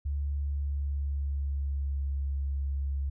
sine tone with pitch glide, 71.3 to 69.23 Hz, C#2 to C#2, +49 to -2 cents, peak -28 dBFS, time 0.05-3.1 s, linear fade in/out 10 ms, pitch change -51 cents, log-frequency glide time 0.29-2.15 s, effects none

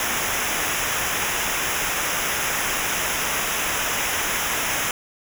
pink noise with comb filter, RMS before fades -24 dBFS, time 0-4.91 s, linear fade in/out 2 ms, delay 0.23 ms, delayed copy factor -0.8, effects none

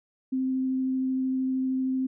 sine tone with vibrato, 260.9 Hz, C4, 5 cents flat, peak -24 dBFS, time 0.32-2.07 s, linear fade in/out 10 ms, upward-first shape triangle, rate 13 Hz, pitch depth 9 cents each way, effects none

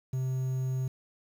triangle tone with quantisation, 130 Hz, C3, 11 cents flat, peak -26 dBFS, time 0.13-0.88 s, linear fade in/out 5 ms, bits 9, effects none

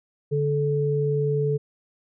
sine tone pair together, 144.93 / 434.3 Hz, D3 / A4, -23 / -23 cents, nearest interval octave + perfect fifth, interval 1900 cents, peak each -23 dBFS, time 0.31-1.58 s, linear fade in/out 20 ms, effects none

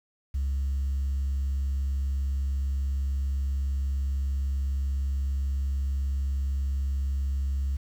sine tone, 68.3 Hz, C#2, 25 cents flat, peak -23 dBFS, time 0.34-7.77 s, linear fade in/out 10 ms, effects tanh soft clip ceiling -23 dBFS + 9-bit

